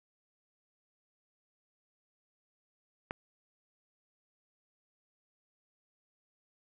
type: click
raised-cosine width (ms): 0.5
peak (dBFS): -20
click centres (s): 3.109
effects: none

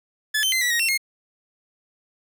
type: tone with pitch steps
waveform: sawtooth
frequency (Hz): 1725 / 3091 / 2066 / 1951 / 1879 / 2712 / 2146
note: A6 / G7 / C7 / B6 / A#6 / E7 / C7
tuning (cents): -35 / -25 / -22 / -22 / +13 / +49 / +43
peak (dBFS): -16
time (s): 0.34-0.977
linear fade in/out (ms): 10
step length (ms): 91
effects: 9-bit

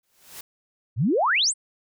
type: noise with exponential growth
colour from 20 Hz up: white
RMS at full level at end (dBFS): -36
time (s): 0.03-0.41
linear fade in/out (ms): 5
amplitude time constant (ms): 81
type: exponential sweep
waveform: sine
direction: up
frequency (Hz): 95.7 to 9440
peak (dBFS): -18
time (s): 0.96-1.54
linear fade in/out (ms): 50
effects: none

